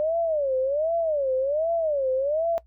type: tone with vibrato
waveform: sine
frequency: 591 Hz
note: D5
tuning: 11 cents sharp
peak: -21 dBFS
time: 0-2.58 s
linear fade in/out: 0 ms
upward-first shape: sine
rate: 1.3 Hz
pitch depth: 230 cents each way
effects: noise-tail reverb RT60 0.1 s tail -20 dB re dry + added 60 Hz sine -53 dBFS peak until 2.66 s